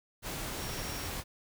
sine tone in noise, 5588 Hz, F8, in tune, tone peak -46 dBFS, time 0.57-1.1 s, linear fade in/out 50 ms, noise pink, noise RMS -38 dBFS, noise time 0.22-1.24 s, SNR -11 dB, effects none

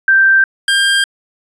sine / 25% pulse tone pair in turn, 1568 / 1598.2 Hz, G6 / G6, 0 / +33 cents, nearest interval unison, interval 33 cents, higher second, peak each -6 dBFS, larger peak neither, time 0.08-0.44 / 0.68-1.04 s, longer neither, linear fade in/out 2 ms, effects resampled to 22050 Hz

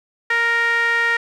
sawtooth tone with band-pass filter, 466.2 Hz, A#4, in tune, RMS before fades -18 dBFS, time 0.3-1.17 s, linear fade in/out 5 ms, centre 1800 Hz, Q 5.3, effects none

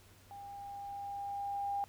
sine tone with level ramp, 803 Hz, G5, 41 cents sharp, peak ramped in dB -46 to -32 dBFS, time 0.31-1.84 s, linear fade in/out 0 ms, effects added 97 Hz sine -61 dBFS peak until 1.88 s + pink hiss -62 dBFS RMS until 1.88 s

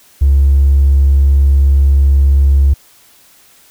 sine tone with hard clipping, 69.3 Hz, C#2, in tune, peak -6 dBFS, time 0.21-2.74 s, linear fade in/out 10 ms, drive 1 dB, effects white hiss -46 dBFS RMS until 3.7 s

